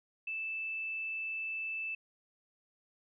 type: tone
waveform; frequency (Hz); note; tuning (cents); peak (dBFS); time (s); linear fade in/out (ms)
sine; 2637; E7; 0; -35; 0.27-1.95; 5
effects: none